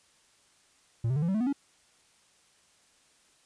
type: tone with pitch steps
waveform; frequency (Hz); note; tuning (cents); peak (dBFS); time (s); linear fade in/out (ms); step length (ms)
triangle; 115.3 / 130.92 / 148.66 / 168.81 / 191.68 / 217.7 / 247.2 / 280.6; A#2 / C3 / D3 / E3 / G3 / A3 / B3 / C#4; -19 / +1 / +21 / +41 / -39 / -18 / +2 / +21; -23; 1.04-1.528; 5; 61
effects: white hiss -64 dBFS RMS until 3.45 s + resampled to 22050 Hz